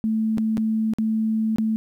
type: tone with dropouts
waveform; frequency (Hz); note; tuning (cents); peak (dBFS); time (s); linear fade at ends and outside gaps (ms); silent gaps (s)
sine; 220; A3; 0; -19; 0.04-1.76; 0; 0.374-0.382 / 0.571-0.579 / 0.936-0.985 / 1.56-1.584
effects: 10-bit